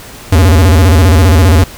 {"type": "tone with vibrato", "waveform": "square", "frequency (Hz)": 86, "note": "F2", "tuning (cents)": -26, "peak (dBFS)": -4, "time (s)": [0.32, 1.64], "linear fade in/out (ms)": 5, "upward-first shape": "square", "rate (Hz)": 15, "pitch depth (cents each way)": 180, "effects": ["pink hiss -31 dBFS RMS until 1.77 s"]}